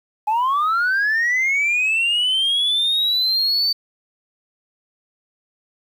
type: linear sweep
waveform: sine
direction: up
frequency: 830.6 to 4585 Hz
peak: -14 dBFS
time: 0.27-3.73 s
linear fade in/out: 10 ms
effects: tanh soft clip ceiling -14 dBFS + 8-bit